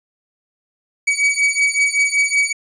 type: beating tone pair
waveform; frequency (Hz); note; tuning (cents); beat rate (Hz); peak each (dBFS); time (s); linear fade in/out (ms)
45% pulse; 2267 / 2272.3; C#7 / C#7; +38 / +42; 5.3; -17; 1.07-2.53; 10
effects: resampled to 22050 Hz